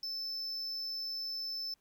triangle tone, 5274 Hz, E8, in tune, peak -35 dBFS, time 0.03-1.74 s, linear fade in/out 2 ms, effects pink hiss -75 dBFS RMS until 1.8 s

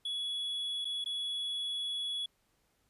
triangle tone with dropouts, 3380 Hz, G#7, 30 cents sharp, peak -32 dBFS, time 0.05-2.26 s, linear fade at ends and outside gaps 5 ms, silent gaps 0.847-0.852 / 1.043-1.059 s, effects pink hiss -74 dBFS RMS until 2.89 s + resampled to 32000 Hz

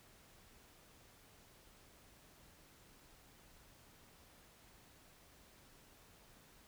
silence, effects pink hiss -64 dBFS RMS until 6.67 s

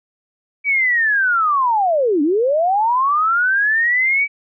sine linear two-way sweep, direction down then up, 2301 to 277.2 to 2301 Hz, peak -13 dBFS, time 0.64-4.28 s, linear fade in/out 50 ms, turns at 2.22 s, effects none

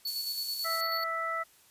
square tone with tremolo, 4435 Hz, C#8, in tune, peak -32 dBFS, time 0.05-1.04 s, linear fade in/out 5 ms, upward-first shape square, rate 9.2 Hz, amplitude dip 40%
white high-pass noise, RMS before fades -40 dBFS, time 0.07-0.81 s, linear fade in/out 2 ms, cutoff 7200 Hz, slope 12 dB/octave
harmonic tone, 658 Hz, E5, 3 cents flat, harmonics 1 / 2 / 3, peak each -38 / -32 / -36 dBFS, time 0.64-1.44 s, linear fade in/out 20 ms
effects white hiss -61 dBFS RMS until 1.7 s + resampled to 32000 Hz

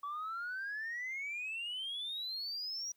sine exponential sweep, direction up, 1131 to 5810 Hz, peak -36 dBFS, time 0.03-2.92 s, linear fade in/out 5 ms, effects tanh soft clip ceiling -35 dBFS + white hiss -75 dBFS RMS until 2.96 s

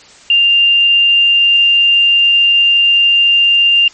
sine tone, 2794 Hz, F7, in tune, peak -6 dBFS, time 0.3-3.88 s, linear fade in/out 2 ms, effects white hiss -40 dBFS RMS until 3.93 s + MP3 32 kbps

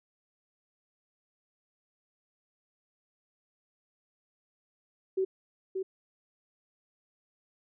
sine tone with echo, 380 Hz, F#4, 46 cents sharp, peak -25 dBFS, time 5.17-5.25 s, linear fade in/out 10 ms, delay 580 ms, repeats 1, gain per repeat -5 dB, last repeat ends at 5.83 s, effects none

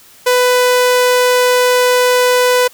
sawtooth tone, 497.5 Hz, B4, 13 cents sharp, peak -5 dBFS, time 0.26-2.68 s, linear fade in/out 10 ms, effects white hiss -43 dBFS RMS until 2.73 s

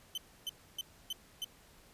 40% pulse tone bursts, 3060 Hz, G7, 42 cents flat, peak -35 dBFS, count 5, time 0.15-1.445 s, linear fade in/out 2 ms, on 27 ms, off 290 ms, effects pink hiss -61 dBFS RMS until 1.93 s + resampled to 32000 Hz

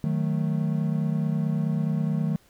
triangle chord, D# diminished, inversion none, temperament equal, 155.56 / 185 / 220 Hz, D#3 / F#3 / A3, 0 / 0 / 0 cents, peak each -23 / -27 / -27 dBFS, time 0.04-2.36 s, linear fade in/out 0 ms, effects pink hiss -60 dBFS RMS until 2.49 s

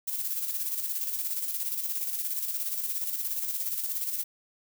violet noise with tremolo, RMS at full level -30 dBFS, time 0.07-4.24 s, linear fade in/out 10 ms, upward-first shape square, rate 17 Hz, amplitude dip 45%, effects none

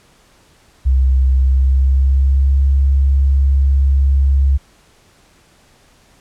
sine tone with pitch glide, 65.41 to 68.35 Hz, C2 to C#2, 0 to -24 cents, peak -9 dBFS, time 0.85-4.58 s, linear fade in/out 20 ms, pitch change +76 cents, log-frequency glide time 1.34-2.6 s, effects pink hiss -51 dBFS RMS until 6.2 s + low-pass 10000 Hz 12 dB/octave

